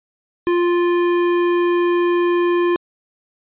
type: tone with hard clipping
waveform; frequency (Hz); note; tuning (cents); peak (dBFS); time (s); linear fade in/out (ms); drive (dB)
sine; 349.2; F4; 0; -16; 0.47-2.76; 0; 14
effects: resampled to 8000 Hz